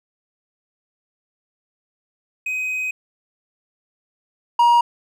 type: tone pair in turn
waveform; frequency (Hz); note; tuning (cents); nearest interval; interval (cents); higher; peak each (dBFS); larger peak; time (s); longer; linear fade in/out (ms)
triangle; 2516 / 949.5; D#7 / A#5; +19 / +32; octave + perfect fourth; 1687; first; -20 / -9; second; 2.46-2.91 / 4.59-4.81; first; 5
effects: none